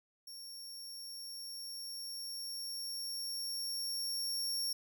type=tone with level ramp; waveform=sawtooth; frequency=5510 Hz; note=F8; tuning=24 cents flat; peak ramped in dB=-44 to -31 dBFS; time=0.27-4.73 s; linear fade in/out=5 ms; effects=none